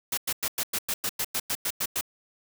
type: noise bursts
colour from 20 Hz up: white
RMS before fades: -28 dBFS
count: 13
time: 0.12-2.011 s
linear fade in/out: 5 ms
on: 55 ms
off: 98 ms
effects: none